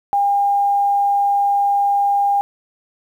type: tone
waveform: sine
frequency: 805 Hz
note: G5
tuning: 46 cents sharp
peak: -13 dBFS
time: 0.13-2.41 s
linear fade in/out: 0 ms
effects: 8-bit